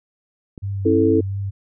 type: clicks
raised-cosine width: 3 ms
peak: -22 dBFS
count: 2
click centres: 0.578 / 1.194 s
type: tone with vibrato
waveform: sine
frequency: 98 Hz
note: G2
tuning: in tune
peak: -22 dBFS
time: 0.62-1.51 s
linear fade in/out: 20 ms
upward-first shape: triangle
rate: 2.9 Hz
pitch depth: 28 cents each way
type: chord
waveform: sine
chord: A major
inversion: first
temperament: equal with one note detuned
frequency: 270.4 / 329.6 / 440 Hz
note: C#4 / E4 / A4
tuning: -43 / 0 / 0 cents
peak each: -19 / -17 / -17 dBFS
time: 0.85-1.21 s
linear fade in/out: 10 ms
effects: none